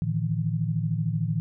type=tone cluster; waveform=sine; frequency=112.2 / 152.5 / 165.7 Hz; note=A2 / D#3 / E3; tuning=+34 / -34 / +9 cents; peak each=-28 dBFS; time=0.02-1.4 s; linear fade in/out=0 ms; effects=none